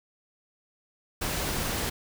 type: noise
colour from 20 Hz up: pink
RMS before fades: -30 dBFS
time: 1.21-1.9 s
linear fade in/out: 10 ms
effects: none